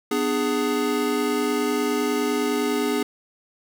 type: chord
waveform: square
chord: G# diminished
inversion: first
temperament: just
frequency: 249.2 / 299 / 415.3 Hz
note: B3 / D4 / G#4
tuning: +16 / +31 / 0 cents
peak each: -27 / -27 / -25 dBFS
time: 0.11-3.03 s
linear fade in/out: 5 ms
effects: none